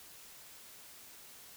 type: silence
effects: white hiss -54 dBFS RMS until 1.56 s